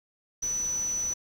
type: tone in noise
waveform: sine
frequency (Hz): 5960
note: F#8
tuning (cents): +12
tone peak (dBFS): -27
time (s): 0.42-1.14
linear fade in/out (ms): 10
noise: pink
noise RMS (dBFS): -45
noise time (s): 0.42-1.14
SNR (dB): +15
effects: none